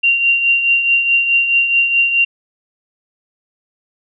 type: tone with tremolo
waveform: sine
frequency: 2766 Hz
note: F7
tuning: 17 cents flat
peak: -8 dBFS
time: 0.03-2.25 s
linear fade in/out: 10 ms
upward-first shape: triangle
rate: 4.7 Hz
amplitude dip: 60%
effects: none